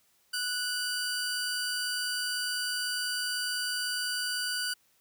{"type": "tone pair together", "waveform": "30% pulse", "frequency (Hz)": [1476, 4686], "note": ["F#6", "D8"], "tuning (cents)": [-5, -5], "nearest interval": "octave + minor sixth", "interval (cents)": 2000, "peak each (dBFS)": [-30, -30], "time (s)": [0.33, 4.74], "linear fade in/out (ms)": 10, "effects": ["white hiss -68 dBFS RMS until 5 s"]}